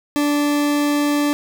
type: tone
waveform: 40% pulse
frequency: 291.7 Hz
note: D4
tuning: 12 cents flat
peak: -15 dBFS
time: 0.16-1.33 s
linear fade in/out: 0 ms
effects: none